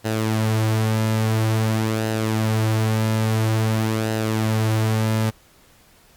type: tone with flanger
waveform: sawtooth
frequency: 110 Hz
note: A2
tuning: in tune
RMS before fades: -20 dBFS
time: 0.04-5.31 s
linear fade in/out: 20 ms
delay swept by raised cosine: 0.87 to 6.47 ms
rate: 0.49 Hz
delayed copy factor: -0.5
effects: pink hiss -53 dBFS RMS until 6.16 s + MP3 96 kbps